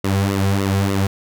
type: tone with flanger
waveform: sawtooth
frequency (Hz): 98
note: G2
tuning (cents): 0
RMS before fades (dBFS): -18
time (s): 0.04-1.07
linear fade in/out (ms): 5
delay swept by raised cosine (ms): 1.2 to 3.4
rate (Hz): 3.4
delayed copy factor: -0.85
effects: none